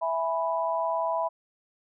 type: chord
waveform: sine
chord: E major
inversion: none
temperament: equal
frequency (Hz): 659.3 / 830.6 / 987.8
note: E5 / G#5 / B5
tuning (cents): 0 / 0 / 0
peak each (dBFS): -28 / -34 / -28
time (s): 0.01-1.29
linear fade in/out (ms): 20
effects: none

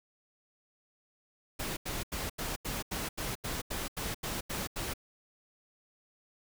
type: noise bursts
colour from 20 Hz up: pink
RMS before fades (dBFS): -36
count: 13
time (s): 1.59-4.938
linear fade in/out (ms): 10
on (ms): 180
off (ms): 84
effects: none

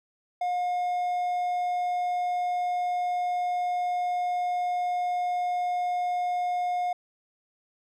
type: tone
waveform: triangle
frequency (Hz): 716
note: F5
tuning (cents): +43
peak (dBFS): -23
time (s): 0.41-6.93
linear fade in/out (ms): 5
effects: none

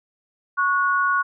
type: tone pair together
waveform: sine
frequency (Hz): 1108.6 / 1456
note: C#6 / F#6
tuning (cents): 0 / -28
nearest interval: perfect fourth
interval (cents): 472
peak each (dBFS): -20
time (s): 0.57-1.23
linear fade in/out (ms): 20
effects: none

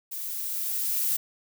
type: noise with level ramp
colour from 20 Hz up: violet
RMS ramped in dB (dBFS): -35 to -25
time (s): 0.11-1.17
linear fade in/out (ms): 10
effects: none

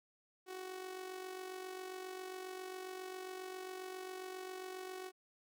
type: tone with amplitude modulation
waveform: sawtooth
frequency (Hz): 372.4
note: F#4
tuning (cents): +11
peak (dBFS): -38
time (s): 0.46-5.12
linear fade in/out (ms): 50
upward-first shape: sine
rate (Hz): 47.4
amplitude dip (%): 55
effects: none

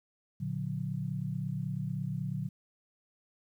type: chord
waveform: sine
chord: Bb augmented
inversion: none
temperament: just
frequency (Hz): 116.54 / 145.68 / 182.1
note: Bb2 / D3 / F#3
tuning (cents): 0 / -14 / -27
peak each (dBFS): -38 / -35 / -37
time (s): 0.4-2.49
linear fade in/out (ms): 10
effects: 11-bit

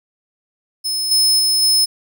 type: tone with level steps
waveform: sawtooth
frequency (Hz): 5200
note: E8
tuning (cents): -24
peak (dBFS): -16 / -9 / -11 / -9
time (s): 0.84-1.86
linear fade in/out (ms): 20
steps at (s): 1.11 / 1.39 / 1.62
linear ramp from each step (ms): 5
effects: none

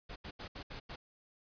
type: noise bursts at uneven times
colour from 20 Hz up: pink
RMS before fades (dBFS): -45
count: 6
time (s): 0.09-0.16 / 0.24-0.31 / 0.39-0.48 / 0.55-0.63 / 0.7-0.8 / 0.89-0.96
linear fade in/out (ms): 10
effects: resampled to 11025 Hz

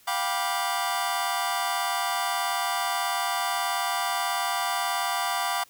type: chord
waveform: sawtooth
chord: G dominant seventh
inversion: third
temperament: just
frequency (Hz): 705.6 / 784 / 980 / 1176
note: F5 / G5 / B5 / D6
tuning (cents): +18 / 0 / -14 / +2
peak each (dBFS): -27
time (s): 0.07-5.64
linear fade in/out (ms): 10
effects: white hiss -57 dBFS RMS until 5.69 s

